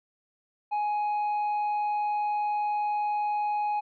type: tone with tanh clipping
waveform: triangle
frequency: 835 Hz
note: G#5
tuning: 9 cents sharp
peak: -26 dBFS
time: 0.71-3.81 s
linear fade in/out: 20 ms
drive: 8 dB
effects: none